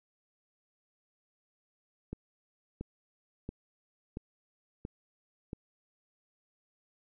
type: click train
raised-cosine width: 3 ms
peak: -25 dBFS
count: 6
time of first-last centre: 2.13-5.531 s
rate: 1.47 Hz
effects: none